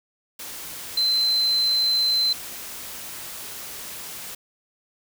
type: tone in noise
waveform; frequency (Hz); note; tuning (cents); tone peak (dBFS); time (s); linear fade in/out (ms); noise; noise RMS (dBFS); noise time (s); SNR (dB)
sine; 4077; C8; -46; -18; 0.97-2.33; 5; white; -36; 0.39-4.35; +15
effects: none